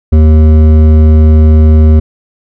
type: tone with hard clipping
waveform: sine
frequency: 77.78 Hz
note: D#2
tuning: in tune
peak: -3 dBFS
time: 0.12-2 s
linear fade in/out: 10 ms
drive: 11 dB
effects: none